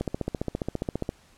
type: click train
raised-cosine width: 2 ms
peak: -14 dBFS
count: 17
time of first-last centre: 0.01-1.091 s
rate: 14.8 Hz
effects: pink hiss -58 dBFS RMS until 1.37 s + low-pass 10000 Hz 12 dB/octave

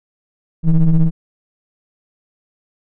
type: ring-modulated tone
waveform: triangle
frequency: 77.7 Hz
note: D#2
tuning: 2 cents flat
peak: -3 dBFS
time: 0.63-1.11 s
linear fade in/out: 50 ms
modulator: 85.4 Hz
effects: none

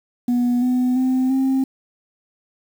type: tone with pitch steps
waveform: sine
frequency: 243.8 / 250.8 / 258 / 265.4 Hz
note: B3 / B3 / C4 / C4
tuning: -22 / +27 / -24 / +25 cents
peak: -13 dBFS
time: 0.28-1.64 s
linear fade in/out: 5 ms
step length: 340 ms
effects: tanh soft clip ceiling -14 dBFS + 7-bit

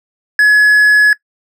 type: tone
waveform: triangle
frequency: 1694 Hz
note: G#6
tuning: 34 cents sharp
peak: -3 dBFS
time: 0.39-1.13 s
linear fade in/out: 2 ms
effects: noise-tail reverb RT60 0.1 s tail -21 dB re dry

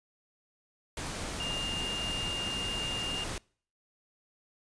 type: tone in noise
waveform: sine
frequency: 2815 Hz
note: F7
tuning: 13 cents sharp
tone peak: -33 dBFS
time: 1.4-3.24 s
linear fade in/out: 2 ms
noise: pink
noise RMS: -37 dBFS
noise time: 0.97-3.38 s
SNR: +1 dB
effects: noise-tail reverb RT60 0.5 s tail -26 dB re dry + resampled to 22050 Hz

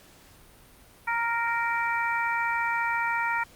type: harmonic tone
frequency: 465.4 Hz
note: A#4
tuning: 3 cents flat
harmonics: 2 / 3 / 4 / 5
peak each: -28 / -30 / -31 / -32 dBFS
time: 1.07-3.44 s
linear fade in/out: 10 ms
effects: pink hiss -54 dBFS RMS until 3.55 s + Opus 48 kbps

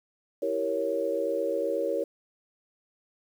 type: chord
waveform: sine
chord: E diminished seventh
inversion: none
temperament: equal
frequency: 329.6 / 392 / 466.2 / 554.4 Hz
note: E4 / G4 / Bb4 / Db5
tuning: 0 / 0 / 0 / 0 cents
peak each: -34 / -34 / -30 / -29 dBFS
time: 0.42-2.04 s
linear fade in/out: 5 ms
effects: 9-bit

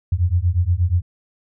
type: beating tone pair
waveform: sine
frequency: 84.2 / 92.6 Hz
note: E2 / F#2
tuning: +37 / +2 cents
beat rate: 8.4 Hz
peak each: -18 dBFS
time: 0.12-1.02 s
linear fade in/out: 5 ms
effects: none

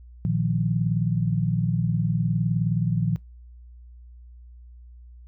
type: chord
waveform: sine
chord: Bb suspended fourth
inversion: none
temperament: just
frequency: 116.54 / 155.39 / 174.81 Hz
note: Bb2 / Eb3 / F3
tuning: 0 / -2 / +2 cents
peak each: -25 dBFS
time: 0.25-3.16 s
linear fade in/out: 0 ms
effects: noise-tail reverb RT60 0.2 s tail -23 dB re dry + added 60 Hz sine -43 dBFS peak until 5.27 s

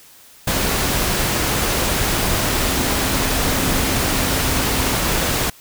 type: tone in noise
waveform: sine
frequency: 263.3 Hz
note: C4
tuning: 11 cents sharp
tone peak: -28 dBFS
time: 2.63-4.95 s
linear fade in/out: 5 ms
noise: pink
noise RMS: -19 dBFS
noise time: 0.47-5.5 s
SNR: -12 dB
effects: white hiss -46 dBFS RMS until 5.6 s

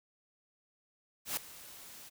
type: noise with ADSR envelope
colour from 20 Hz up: white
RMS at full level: -33 dBFS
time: 1.25-2.1 s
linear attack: 120 ms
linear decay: 4 ms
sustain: -18 dB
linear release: 24 ms
effects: none

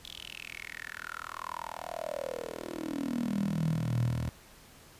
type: tone with high-pass filter sweep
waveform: 10% pulse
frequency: 40.23 Hz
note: E1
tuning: 41 cents flat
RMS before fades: -35 dBFS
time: 0.05-4.29 s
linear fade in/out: 0 ms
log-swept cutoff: 3500 to 93 Hz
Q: 7.2
effects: pink hiss -55 dBFS RMS until 4.99 s + resampled to 32000 Hz

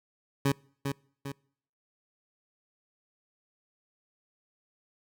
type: tone with echo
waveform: 20% pulse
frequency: 138.59 Hz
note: C#3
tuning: in tune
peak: -18 dBFS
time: 0.45-0.52 s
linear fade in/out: 5 ms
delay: 400 ms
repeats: 2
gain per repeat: -6 dB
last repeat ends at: 1.32 s
effects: noise-tail reverb RT60 0.6 s tail -26 dB re dry

